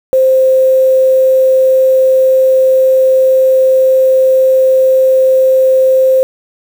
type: tone with quantisation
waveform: sine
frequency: 523.3 Hz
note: C5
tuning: in tune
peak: -5 dBFS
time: 0.13-6.23 s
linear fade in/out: 0 ms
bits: 5
effects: none